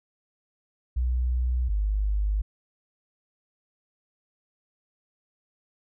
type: tone pair in turn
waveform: sine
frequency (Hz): 61.74 / 51.05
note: B1 / G#1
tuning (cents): 0 / -29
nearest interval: minor third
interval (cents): 329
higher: first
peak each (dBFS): -22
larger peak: neither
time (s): 0.96-1.69 / 1.69-2.42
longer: neither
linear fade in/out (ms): 10
effects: none